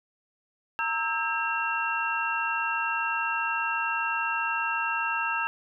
sine tone cluster, 922 / 1306 / 1609 / 2727 Hz, A#5 / E6 / G6 / F7, -19 / -17 / +45 / -42 cents, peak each -31 dBFS, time 0.79-5.47 s, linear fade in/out 0 ms, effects none

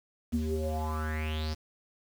square tone with low-pass filter sweep, 77.78 Hz, D#2, in tune, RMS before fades -32 dBFS, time 0.32-1.55 s, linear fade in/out 20 ms, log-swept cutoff 230 to 5400 Hz, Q 6.8, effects 8-bit

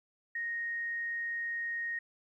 sine tone, 1864.7 Hz, A#6, in tune, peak -33 dBFS, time 0.35-1.99 s, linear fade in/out 5 ms, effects 12-bit

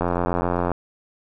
click train, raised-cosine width 1 ms, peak -8 dBFS, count 63, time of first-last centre 0.01-0.717 s, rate 87.7 Hz, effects none

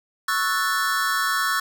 square chord, F# minor seventh, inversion second, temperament equal, 1108.7 / 1318.5 / 1480 / 1760 Hz, C#6 / E6 / F#6 / A6, 0 / 0 / 0 / 0 cents, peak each -27 dBFS, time 0.28-1.6 s, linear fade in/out 5 ms, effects 8-bit

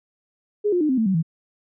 sine tone with pitch steps, 415.3 / 355.3 / 304 / 260.1 / 222.6 / 190.42 / 162.92 Hz, G#4 / F4 / D#4 / C4 / A3 / G3 / E3, 0 / +30 / -40 / -10 / +20 / -50 / -20 cents, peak -17 dBFS, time 0.64-1.228 s, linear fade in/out 20 ms, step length 84 ms, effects none

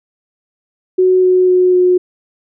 sine tone with pitch steps, 370 / 367.4 / 364.9 / 362.4 Hz, F#4 / F#4 / F#4 / F#4, 0 / -12 / -24 / -36 cents, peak -7 dBFS, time 0.98-1.98 s, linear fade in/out 10 ms, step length 250 ms, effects none

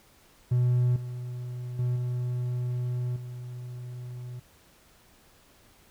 triangle tone with level steps, 123.47 Hz, B2, in tune, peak -18 / -31 / -22 / -25 / -34 dBFS, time 0.51-4.4 s, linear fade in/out 10 ms, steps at 0.96 / 1.79 / 1.96 / 3.16 s, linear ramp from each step 2 ms, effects tanh soft clip ceiling -14 dBFS + pink hiss -59 dBFS RMS until 5.9 s

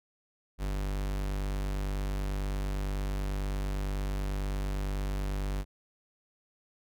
45% pulse tone, 49 Hz, G1, in tune, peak -30 dBFS, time 0.58-5.65 s, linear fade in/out 50 ms, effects none

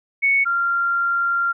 sine tone pair in turn, 2217 / 1385.3 Hz, C#7 / F6, 0 / -14 cents, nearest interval minor sixth, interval 814 cents, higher first, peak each -14 / -17 dBFS, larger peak first, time 0.22-0.45 / 0.45-1.53 s, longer second, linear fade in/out 20 ms, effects none

